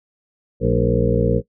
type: harmonic tone with a mistuned harmonic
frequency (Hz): 58.9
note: A#1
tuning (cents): +19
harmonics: 1 / 2 / 3 / 4 / 5 / 7 / 8 / 9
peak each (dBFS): -23 / -21 / -22 / -25 / -26 / -25 / -20 / -25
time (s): 0.6-1.42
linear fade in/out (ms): 50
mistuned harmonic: 4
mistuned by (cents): -110
effects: noise-tail reverb RT60 0.1 s tail -20 dB re dry